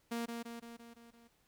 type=tone with echo; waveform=sawtooth; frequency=233.6 Hz; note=A#3; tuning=4 cents sharp; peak=-32 dBFS; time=0.11-0.26 s; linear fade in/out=10 ms; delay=170 ms; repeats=6; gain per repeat=-4 dB; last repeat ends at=1.28 s; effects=pink hiss -73 dBFS RMS until 1.47 s